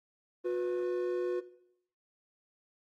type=tone pair together; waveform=triangle; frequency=360.3 / 493.9 Hz; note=F#4 / B4; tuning=-46 / 0 cents; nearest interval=perfect fourth; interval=546 cents; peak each=-29 / -33 dBFS; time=0.44-1.41 s; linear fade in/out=20 ms; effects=noise-tail reverb RT60 0.7 s tail -17 dB re dry + Opus 24 kbps